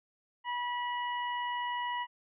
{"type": "harmonic tone", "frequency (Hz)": 973, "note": "B5", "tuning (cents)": -26, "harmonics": [1, 2, 3], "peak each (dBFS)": [-33, -39, -43], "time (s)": [0.44, 2.07], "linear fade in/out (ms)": 50, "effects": []}